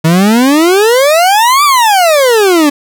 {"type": "exponential two-way sweep", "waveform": "40% pulse", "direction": "up then down", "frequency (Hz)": [155.56, 1200, 280.7], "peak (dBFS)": -4, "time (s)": [0.04, 2.7], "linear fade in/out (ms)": 10, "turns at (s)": 1.64, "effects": []}